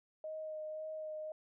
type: tone with vibrato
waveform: sine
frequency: 622.3 Hz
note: D#5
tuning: in tune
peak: -40 dBFS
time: 0.24-1.32 s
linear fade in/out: 2 ms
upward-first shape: sine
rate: 1.9 Hz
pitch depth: 14 cents each way
effects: none